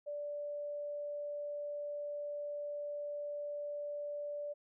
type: tone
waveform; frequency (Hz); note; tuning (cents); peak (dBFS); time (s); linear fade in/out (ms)
sine; 584; D5; -10; -38; 0.06-4.54; 20
effects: none